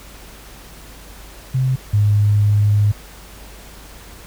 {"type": "tone pair in turn", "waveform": "sine", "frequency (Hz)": [130.5, 103.58], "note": ["C3", "G#2"], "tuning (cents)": [-4, -4], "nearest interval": "major third", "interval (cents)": 400, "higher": "first", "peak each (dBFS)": [-14, -11], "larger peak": "second", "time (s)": [[1.54, 1.76], [1.93, 2.92]], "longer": "second", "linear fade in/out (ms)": 10, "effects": ["added 50 Hz sine -40 dBFS peak until 4.26 s", "pink hiss -41 dBFS RMS until 4.26 s"]}